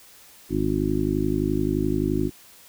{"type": "harmonic tone", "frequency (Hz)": 51.6, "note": "G#1", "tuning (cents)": -10, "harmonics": [1, 2, 3, 4, 5, 6, 7], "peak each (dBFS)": [-30, -32, -29, -35, -27, -26, -27], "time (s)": [0.49, 2.31], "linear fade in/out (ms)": 50, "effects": ["white hiss -50 dBFS RMS until 2.68 s"]}